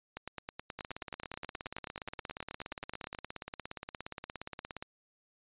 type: two click trains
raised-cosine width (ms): 0.3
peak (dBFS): -24 / -23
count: 70 / 29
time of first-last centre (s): 0.79-4.825 / 0.17-3.149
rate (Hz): 17.1 / 9.4
effects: resampled to 8000 Hz